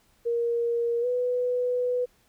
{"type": "tone with pitch glide", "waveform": "sine", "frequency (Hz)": [470, 494.8], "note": ["A#4", "B4"], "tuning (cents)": [14, 3], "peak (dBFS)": -23, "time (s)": [0.25, 2.06], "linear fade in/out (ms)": 20, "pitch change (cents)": 89, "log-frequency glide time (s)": [1.01, 1.06], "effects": ["pink hiss -64 dBFS RMS until 2.28 s"]}